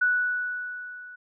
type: tone with level ramp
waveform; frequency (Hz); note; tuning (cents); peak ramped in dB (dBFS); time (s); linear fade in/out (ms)
sine; 1477; F#6; -3; -18 to -41; 0.01-1.16; 10
effects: none